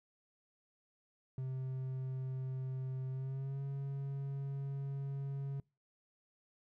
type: tone with pitch glide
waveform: triangle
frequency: 130.81 to 138.19 Hz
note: C3 to C#3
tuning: 0 to -5 cents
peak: -35 dBFS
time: 1.38-5.6 s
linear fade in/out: 2 ms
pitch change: +95 cents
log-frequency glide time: 3.1-3.62 s
effects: noise-tail reverb RT60 0.3 s tail -26 dB re dry